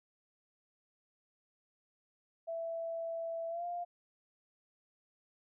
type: tone with pitch glide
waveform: sine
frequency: 663 to 699.6 Hz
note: E5 to F5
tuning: +10 to +3 cents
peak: -36 dBFS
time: 2.47-3.85 s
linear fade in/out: 20 ms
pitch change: +93 cents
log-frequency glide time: 3.49-3.65 s
effects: none